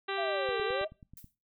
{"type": "harmonic tone", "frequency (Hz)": 392, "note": "G4", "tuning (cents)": 0, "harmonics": [1, 2, 3, 4, 5, 6, 7, 8, 9, 10], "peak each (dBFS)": [-36, -39, -39, -40, -42, -47, -43, -46, -48, -44], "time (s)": [0.08, 0.85], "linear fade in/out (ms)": 10}
{"type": "linear two-way sweep", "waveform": "sine", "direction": "down then up", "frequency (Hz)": [706, 415.3, 645], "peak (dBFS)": -32, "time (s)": [0.17, 0.88], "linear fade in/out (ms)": 20, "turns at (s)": 0.63}
{"type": "click train", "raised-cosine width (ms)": 5, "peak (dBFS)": -38, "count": 8, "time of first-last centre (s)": [0.49, 1.243], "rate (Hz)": 9.29}
{"type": "noise with exponential decay", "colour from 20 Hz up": "violet", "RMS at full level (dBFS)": -46, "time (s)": [1.17, 1.35], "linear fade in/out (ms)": 2, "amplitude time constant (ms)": 39}
{"effects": ["noise-tail reverb RT60 0.3 s tail -22 dB re dry"]}